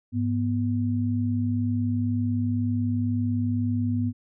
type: tone pair together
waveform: sine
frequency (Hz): 103 / 245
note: G#2 / B3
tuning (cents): -14 / -14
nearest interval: octave + minor third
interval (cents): 1500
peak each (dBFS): -25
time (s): 0.12-4.13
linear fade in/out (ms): 50
effects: none